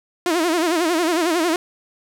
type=tone with vibrato; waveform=sawtooth; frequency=335.5 Hz; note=E4; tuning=31 cents sharp; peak=-13 dBFS; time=0.26-1.56 s; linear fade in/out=2 ms; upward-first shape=sine; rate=11 Hz; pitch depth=130 cents each way; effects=low-pass 12000 Hz 12 dB/octave + 8-bit